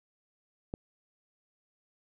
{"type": "click", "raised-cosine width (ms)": 2, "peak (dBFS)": -22, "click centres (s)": 0.739, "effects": []}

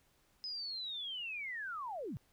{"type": "linear sweep", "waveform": "sine", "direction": "down", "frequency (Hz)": [5090, 99.5], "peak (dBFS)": -39, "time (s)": [0.44, 2.17], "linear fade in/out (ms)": 0, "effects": ["pink hiss -72 dBFS RMS until 2.32 s"]}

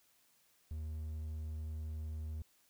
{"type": "tone", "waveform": "triangle", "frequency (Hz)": 77.78, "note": "D#2", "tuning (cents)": 0, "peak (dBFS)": -37, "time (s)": [0.71, 2.42], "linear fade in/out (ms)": 0, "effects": ["white hiss -71 dBFS RMS until 2.69 s"]}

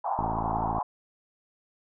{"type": "band-pass noise", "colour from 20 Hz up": "white", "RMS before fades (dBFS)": -30, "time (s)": [0.04, 0.83], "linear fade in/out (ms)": 5, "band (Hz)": [710, 960], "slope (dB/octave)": 48}
{"type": "click train", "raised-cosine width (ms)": 3, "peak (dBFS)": -21, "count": 34, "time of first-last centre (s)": [0.19, 0.784], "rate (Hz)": 55.6}
{"effects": []}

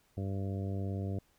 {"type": "harmonic tone", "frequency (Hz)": 97.6, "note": "G2", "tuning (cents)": -7, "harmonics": [1, 2, 3, 4, 5, 6, 7], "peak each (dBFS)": [-34, -40, -44, -46, -48, -50, -51], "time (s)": [0.17, 1.19], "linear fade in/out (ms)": 5, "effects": ["pink hiss -70 dBFS RMS until 1.38 s"]}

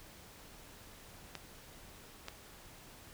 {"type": "clicks", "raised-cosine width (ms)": 0.2, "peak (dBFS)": -24, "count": 2, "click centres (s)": [1.353, 2.284], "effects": ["pink hiss -55 dBFS RMS until 3.13 s"]}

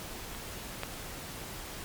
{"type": "clicks", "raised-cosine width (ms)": 0.3, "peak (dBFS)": [-27, -17], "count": 2, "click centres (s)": [0.349, 0.834], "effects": ["pink hiss -42 dBFS RMS until 1.84 s", "MP3 96 kbps"]}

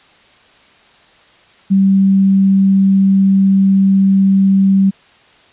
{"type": "tone", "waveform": "sine", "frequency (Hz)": 194, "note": "G3", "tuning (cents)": -18, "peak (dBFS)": -7, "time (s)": [1.7, 4.91], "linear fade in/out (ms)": 20, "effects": ["white hiss -47 dBFS RMS until 5.52 s", "resampled to 8000 Hz"]}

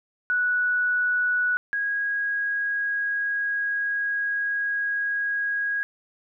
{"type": "tone pair in turn", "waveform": "sine", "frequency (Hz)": [1474, 1646.4], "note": ["F#6", "G#6"], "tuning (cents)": [-7, -16], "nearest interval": "major second", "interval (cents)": 191, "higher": "second", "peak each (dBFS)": [-20, -23], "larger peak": "first", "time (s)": [[0.3, 1.57], [1.73, 5.83]], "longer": "second", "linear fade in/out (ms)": 0, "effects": []}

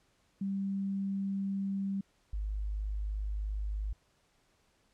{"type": "tone pair in turn", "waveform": "sine", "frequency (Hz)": [195.9, 51.51], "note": ["G3", "G#1"], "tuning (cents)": [-1, -13], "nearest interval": "octave + major seventh", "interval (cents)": 2312, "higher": "first", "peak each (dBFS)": [-31, -32], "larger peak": "first", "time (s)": [[0.41, 2.01], [2.33, 3.93]], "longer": "neither", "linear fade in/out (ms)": 5, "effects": ["pink hiss -71 dBFS RMS until 4.93 s", "low-pass 9000 Hz 12 dB/octave"]}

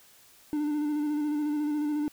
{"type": "tone with vibrato", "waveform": "triangle", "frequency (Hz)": 297.7, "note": "D4", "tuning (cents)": 24, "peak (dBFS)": -24, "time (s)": [0.53, 2.08], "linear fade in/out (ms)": 0, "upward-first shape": "square", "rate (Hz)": 14, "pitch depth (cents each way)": 25, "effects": ["white hiss -57 dBFS RMS until 2.12 s"]}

